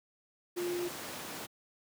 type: tone in noise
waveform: sine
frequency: 352 Hz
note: F4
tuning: 14 cents sharp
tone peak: -32 dBFS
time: 0.56-0.89 s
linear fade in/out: 20 ms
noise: pink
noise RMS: -41 dBFS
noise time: 0.56-1.47 s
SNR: +6 dB
effects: high-pass 200 Hz 12 dB/octave